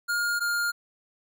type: tone pair in turn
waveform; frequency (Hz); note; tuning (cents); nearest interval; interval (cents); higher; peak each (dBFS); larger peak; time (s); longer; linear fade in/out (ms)
square; 1418 / 1410.3; F6 / F6; +26 / +17; unison; 9; first; -25; neither; 0.08-0.4 / 0.4-0.72; neither; 20
effects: none